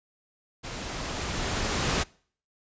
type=noise with level ramp; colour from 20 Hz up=pink; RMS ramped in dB=-37 to -25 dBFS; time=0.63-2.04 s; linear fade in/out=20 ms; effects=noise-tail reverb RT60 0.5 s tail -24 dB re dry + resampled to 16000 Hz